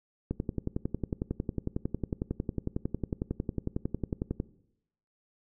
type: click train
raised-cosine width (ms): 3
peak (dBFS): -17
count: 46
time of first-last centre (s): 0.31-4.401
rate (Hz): 11
effects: noise-tail reverb RT60 0.8 s tail -20 dB re dry